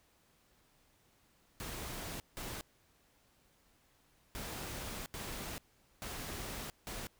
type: noise bursts at uneven times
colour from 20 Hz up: pink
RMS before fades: -43 dBFS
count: 6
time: 1.6-2.2 / 2.37-2.61 / 4.35-5.06 / 5.14-5.58 / 6.02-6.7 / 6.87-7.07 s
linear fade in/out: 0 ms
effects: pink hiss -70 dBFS RMS until 7.19 s

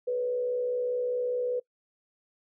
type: tone with frequency modulation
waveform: sine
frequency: 493.9 Hz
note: B4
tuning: in tune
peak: -26 dBFS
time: 0.07-1.6 s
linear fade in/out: 10 ms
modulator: 64.9 Hz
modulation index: 0.37
effects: noise-tail reverb RT60 0.1 s tail -23 dB re dry

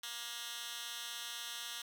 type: tone with high-pass filter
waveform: 10% pulse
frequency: 236.1 Hz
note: A#3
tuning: 22 cents sharp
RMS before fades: -44 dBFS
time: 0.03-1.82 s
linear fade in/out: 5 ms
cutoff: 2700 Hz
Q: 1.2
effects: none

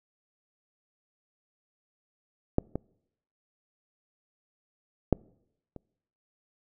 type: clicks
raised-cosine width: 2 ms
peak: -9 / -17 / -7 / -29 dBFS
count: 4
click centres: 2.584 / 2.756 / 5.127 / 5.763 s
effects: noise-tail reverb RT60 0.8 s tail -26 dB re dry

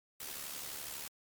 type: noise with amplitude modulation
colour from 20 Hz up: white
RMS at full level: -41 dBFS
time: 0.2-1.08 s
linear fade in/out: 5 ms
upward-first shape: sine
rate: 72 Hz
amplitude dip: 55%
effects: MP3 96 kbps

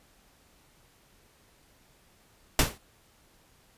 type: noise with exponential decay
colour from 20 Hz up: pink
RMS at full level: -17 dBFS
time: 2.59-2.78 s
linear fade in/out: 2 ms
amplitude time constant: 41 ms
effects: pink hiss -62 dBFS RMS until 3.77 s + resampled to 32000 Hz

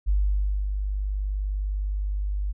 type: tone with ADSR envelope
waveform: sine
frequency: 49.81 Hz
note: G1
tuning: 28 cents sharp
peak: -18 dBFS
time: 0.06-2.53 s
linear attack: 29 ms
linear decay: 580 ms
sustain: -6 dB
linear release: 25 ms
effects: none

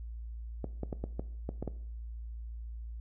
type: clicks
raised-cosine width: 2 ms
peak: -22 dBFS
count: 8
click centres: 0.643 / 0.833 / 0.928 / 1.04 / 1.195 / 1.491 / 1.626 / 1.677 s
effects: noise-tail reverb RT60 0.6 s tail -17 dB re dry + added 57 Hz sine -39 dBFS peak until 3 s

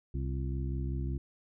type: harmonic tone with a mistuned harmonic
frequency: 65.41 Hz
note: C2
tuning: in tune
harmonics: 1 / 2 / 3 / 4 / 5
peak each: -33 / -36 / -45 / -44 / -45 dBFS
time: 0.14-1.18 s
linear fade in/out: 5 ms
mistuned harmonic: 5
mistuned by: +72 cents
effects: none

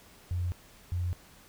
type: tone bursts at uneven times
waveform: sine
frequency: 88.6 Hz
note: F2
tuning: 25 cents sharp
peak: -28 dBFS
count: 2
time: 0.31-0.52 / 0.92-1.13 s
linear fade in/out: 0 ms
effects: pink hiss -56 dBFS RMS until 1.48 s

